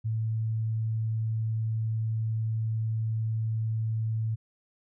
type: tone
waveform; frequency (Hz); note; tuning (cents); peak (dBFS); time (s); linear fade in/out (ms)
sine; 111.1; A2; +17; -26; 0.04-4.36; 20
effects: none